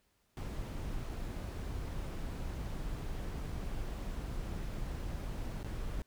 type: noise with dropouts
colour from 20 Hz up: brown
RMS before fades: -39 dBFS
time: 0.37-6.02 s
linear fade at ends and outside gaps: 0 ms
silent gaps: 1.091-1.095 / 5.631-5.646 s
effects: pink hiss -75 dBFS RMS until 6.06 s